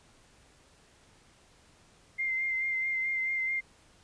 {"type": "tone with vibrato", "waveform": "sine", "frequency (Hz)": 2093, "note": "C7", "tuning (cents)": 0, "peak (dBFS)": -28, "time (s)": [2.18, 3.61], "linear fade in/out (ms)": 20, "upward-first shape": "sine", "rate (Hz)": 4.6, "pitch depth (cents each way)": 22, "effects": ["pink hiss -61 dBFS RMS until 4.03 s", "resampled to 22050 Hz"]}